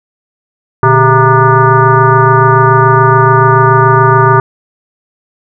sine tone with frequency modulation, 659 Hz, E5, 1 cent flat, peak -3 dBFS, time 0.83-4.4 s, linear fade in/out 2 ms, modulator 269 Hz, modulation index 2.7, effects none

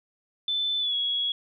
sine tone with pitch glide, 3520 to 3340 Hz, A7 to G#7, 0 to +9 cents, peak -24 dBFS, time 0.48-1.32 s, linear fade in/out 2 ms, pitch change -91 cents, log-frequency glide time 0.79-0.95 s, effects none

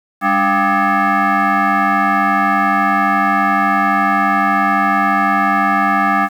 sine tone with frequency modulation, 200.6 Hz, G3, 40 cents sharp, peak -10 dBFS, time 0.21-6.29 s, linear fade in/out 50 ms, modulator 493 Hz, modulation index 3.2, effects tanh soft clip ceiling -6 dBFS + 7-bit

